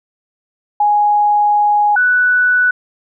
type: tone pair in turn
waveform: sine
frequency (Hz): 830.6 / 1484.2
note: G#5 / F#6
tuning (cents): 0 / +5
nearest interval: minor seventh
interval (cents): 1005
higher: second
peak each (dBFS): -9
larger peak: neither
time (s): 0.8-1.96 / 1.96-2.71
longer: first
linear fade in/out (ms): 5
effects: none